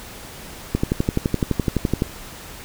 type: click train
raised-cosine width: 3 ms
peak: -5 dBFS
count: 16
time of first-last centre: 0.75-2.021 s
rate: 11.8 Hz
effects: pink hiss -38 dBFS RMS until 2.64 s